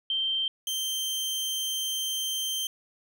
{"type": "tone pair in turn", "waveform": ["sine", "sawtooth"], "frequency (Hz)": [3136, 3136], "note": ["G7", "G7"], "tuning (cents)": [0, 0], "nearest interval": "unison", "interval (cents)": 0, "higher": "neither", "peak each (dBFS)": -25, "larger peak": "neither", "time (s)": [[0.1, 0.48], [0.67, 2.67]], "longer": "second", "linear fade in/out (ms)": 2, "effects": []}